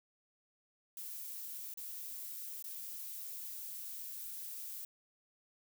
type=noise with dropouts; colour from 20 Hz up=violet; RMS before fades=-45 dBFS; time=0.97-4.85 s; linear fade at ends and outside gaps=2 ms; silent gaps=1.739-1.773 / 2.625-2.641 s; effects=none